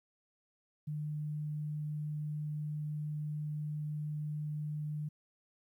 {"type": "tone", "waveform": "sine", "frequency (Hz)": 150.5, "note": "D3", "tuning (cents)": 43, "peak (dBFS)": -35, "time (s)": [0.87, 5.09], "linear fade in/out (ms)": 10, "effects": ["12-bit"]}